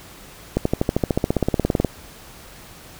accelerating click train, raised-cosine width 2 ms, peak -4 dBFS, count 21, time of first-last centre 0.57-1.847 s, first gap 84 ms, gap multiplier 0.97, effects pink hiss -43 dBFS RMS until 2.99 s

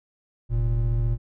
triangle tone pair together, 43.71 / 116.2 Hz, F1 / A#2, +2 / -5 cents, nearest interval octave + perfect fourth, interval 1693 cents, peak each -21 dBFS, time 0.49-1.18 s, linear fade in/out 50 ms, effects none

